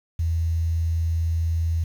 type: tone with quantisation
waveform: sine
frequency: 82.41 Hz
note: E2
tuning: in tune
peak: -20 dBFS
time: 0.19-1.84 s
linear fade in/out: 5 ms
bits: 8
effects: none